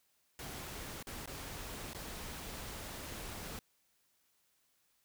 pink noise with dropouts, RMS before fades -45 dBFS, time 0.39-3.59 s, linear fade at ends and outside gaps 1 ms, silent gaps 1.027-1.07 / 1.259-1.275 / 1.933-1.947 s, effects white hiss -75 dBFS RMS until 5.04 s

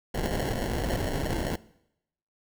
pink noise with sample-and-hold, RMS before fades -29 dBFS, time 0.14-1.56 s, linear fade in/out 5 ms, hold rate 1225 Hz, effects noise-tail reverb RT60 0.8 s tail -20 dB re dry

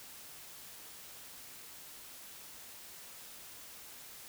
silence, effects white hiss -51 dBFS RMS until 4.28 s

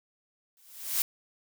blue noise with exponential growth, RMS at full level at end -24 dBFS, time 0.57-1.02 s, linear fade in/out 1 ms, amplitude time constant 97 ms, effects none

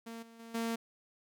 sawtooth tone with level steps, 229 Hz, A#3, 31 cents flat, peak -39 / -50 / -44 / -29 dBFS, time 0.06-0.76 s, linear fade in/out 10 ms, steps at 0.22 / 0.39 / 0.54 s, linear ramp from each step 10 ms, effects none

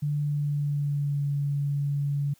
sine tone with pitch glide, 146.83 to 142.65 Hz, D3 to C#3, 0 to +50 cents, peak -24 dBFS, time 0.02-2.34 s, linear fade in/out 10 ms, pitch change -50 cents, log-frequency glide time 0.2-1.27 s, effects white hiss -62 dBFS RMS until 2.39 s

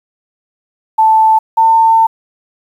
sine tone pair in turn, 880 / 899 Hz, A5 / A5, 0 / +37 cents, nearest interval unison, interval 37 cents, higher second, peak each -5 dBFS, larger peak neither, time 0.98-1.39 / 1.57-2.07 s, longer second, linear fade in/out 10 ms, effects 7-bit

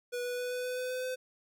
square tone with pitch steps, 488.6 / 491.7 / 494.8 / 498 / 501.2 / 504.4 / 507.6 / 510.8 Hz, B4 / B4 / B4 / B4 / B4 / B4 / B4 / C5, -19 / -8 / +3 / +14 / +25 / +36 / +47 / -42 cents, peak -34 dBFS, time 0.12-1.16 s, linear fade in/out 20 ms, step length 130 ms, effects none

